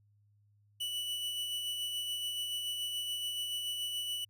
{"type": "tone with tremolo", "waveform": "45% pulse", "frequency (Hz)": 2960, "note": "F#7", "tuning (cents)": 0, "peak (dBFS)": -33, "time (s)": [0.8, 4.25], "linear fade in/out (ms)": 10, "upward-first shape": "sine", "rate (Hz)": 7, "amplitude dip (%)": 30, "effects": ["added 103 Hz sine -65 dBFS peak until 4.29 s"]}